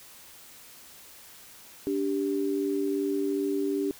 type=tone pair together; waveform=sine; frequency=289.4 / 392 Hz; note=D4 / G4; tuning=-25 / 0 cents; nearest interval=perfect fourth; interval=525 cents; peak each=-28 dBFS; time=1.87-3.91 s; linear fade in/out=0 ms; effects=white hiss -50 dBFS RMS until 3.99 s

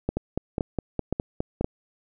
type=two click trains; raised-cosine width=2 ms; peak=-11 / -12 dBFS; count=4 / 8; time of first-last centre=0.09-1.644 / 0.17-1.61 s; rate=1.93 / 4.86 Hz; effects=none

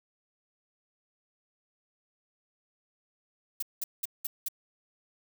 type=noise bursts; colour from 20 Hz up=violet; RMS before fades=-32 dBFS; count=5; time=3.6-4.485 s; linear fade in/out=5 ms; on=25 ms; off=190 ms; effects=none

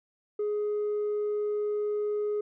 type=tone with tanh clipping; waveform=triangle; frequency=417.8 Hz; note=G#4; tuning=10 cents sharp; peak=-27 dBFS; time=0.39-2.41 s; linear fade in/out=5 ms; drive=6 dB; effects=none

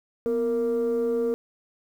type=tone pair together; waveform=sine; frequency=245.5 / 463.4 Hz; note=B3 / A#4; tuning=-10 / -10 cents; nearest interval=major seventh; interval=1100 cents; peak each=-27 / -21 dBFS; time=0.26-1.34 s; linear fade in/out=0 ms; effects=tanh soft clip ceiling -19 dBFS + 9-bit

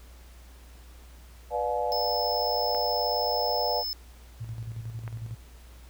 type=chord; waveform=sine; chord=B diminished seventh; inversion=none; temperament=just; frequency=493.9 / 592.7 / 711.2 / 853.4 Hz; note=B4 / D5 / F5 / Ab5; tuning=0 / +16 / +31 / +47 cents; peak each=-31 dBFS; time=1.5-3.84 s; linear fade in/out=50 ms
type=tone; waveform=square; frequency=5240 Hz; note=E8; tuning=11 cents flat; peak=-30 dBFS; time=1.92-3.93 s; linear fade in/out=0 ms
type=clicks; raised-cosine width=0.5 ms; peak=-26 dBFS; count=2; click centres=2.748 / 5.078 s
type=tone with tremolo; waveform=sine; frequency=113.7 Hz; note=A#2; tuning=43 cents flat; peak=-32 dBFS; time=4.4-5.35 s; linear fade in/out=10 ms; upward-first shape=square; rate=11 Hz; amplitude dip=55%
effects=added 60 Hz sine -47 dBFS peak until 5.89 s + pink hiss -56 dBFS RMS until 5.89 s

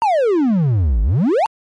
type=exponential two-way sweep; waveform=triangle; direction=down then up; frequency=943 to 49 to 943 Hz; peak=-10 dBFS; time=0.02-1.46 s; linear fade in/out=0 ms; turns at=1.02 s; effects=MP3 48 kbps

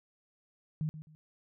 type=tone with echo; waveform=sine; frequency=155 Hz; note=D#3; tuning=6 cents flat; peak=-30 dBFS; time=0.81-0.89 s; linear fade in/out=0 ms; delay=130 ms; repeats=2; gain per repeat=-12 dB; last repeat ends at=1.15 s; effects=none

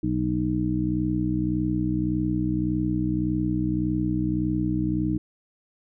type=harmonic tone; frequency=61.74 Hz; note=B1; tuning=in tune; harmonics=1 / 2 / 3 / 4 / 5; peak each=-32 / -29 / -28 / -35 / -25 dBFS; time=0.03-5.18 s; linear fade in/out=5 ms; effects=none

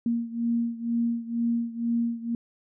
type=beating tone pair; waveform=sine; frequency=233.1 / 235.2 Hz; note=A#3 / A#3; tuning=0 / +16 cents; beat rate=2.1 Hz; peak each=-26 / -29 dBFS; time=0.06-2.35 s; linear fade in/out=2 ms; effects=none

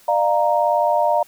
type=chord; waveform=sine; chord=Bb major; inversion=first; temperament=equal with one note detuned; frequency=600 / 698.5 / 932.3 Hz; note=D5 / F5 / Bb5; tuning=+37 / 0 / 0 cents; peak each=-19 dBFS; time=0.08-1.23 s; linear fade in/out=5 ms; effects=white hiss -51 dBFS RMS until 1.27 s

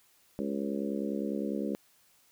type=harmonic tone with a mistuned harmonic; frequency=69.9 Hz; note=C#2; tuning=15 cents sharp; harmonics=3 / 4 / 5 / 6 / 7 / 8; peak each=-34 / -36 / -38 / -40 / -41 / -42 dBFS; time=0.39-1.75 s; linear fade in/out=0 ms; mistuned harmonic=8; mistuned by=-16 cents; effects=white hiss -65 dBFS RMS until 2.31 s

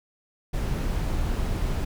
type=noise; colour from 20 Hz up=brown; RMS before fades=-26 dBFS; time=0.53-1.85 s; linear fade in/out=10 ms; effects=none

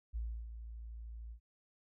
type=tone with ADSR envelope; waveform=sine; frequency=56.6 Hz; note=A1; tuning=50 cents sharp; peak=-35 dBFS; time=0.13-1.4 s; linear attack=28 ms; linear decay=310 ms; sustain=-9 dB; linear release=86 ms; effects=none

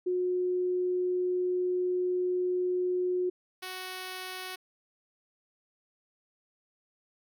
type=tone pair in turn; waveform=sine / 5% pulse; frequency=362.4 / 371.1 Hz; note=F#4 / F#4; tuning=-36 / +5 cents; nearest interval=unison; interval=41 cents; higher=second; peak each=-26 dBFS; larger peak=neither; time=0.06-3.3 / 3.62-4.56 s; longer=first; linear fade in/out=10 ms; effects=none

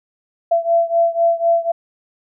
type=beating tone pair; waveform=sine; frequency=673 / 677 Hz; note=E5 / E5; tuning=+36 / +46 cents; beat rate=4 Hz; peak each=-15 / -17 dBFS; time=0.51-1.72 s; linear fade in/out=10 ms; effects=none

